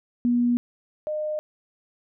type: tone pair in turn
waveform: sine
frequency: 241.5 / 610.2 Hz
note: B3 / D#5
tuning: -39 / -34 cents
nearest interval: octave + major third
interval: 1605 cents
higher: second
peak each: -18 / -25 dBFS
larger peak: first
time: 0.25-0.57 / 1.07-1.39 s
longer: neither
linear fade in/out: 0 ms
effects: none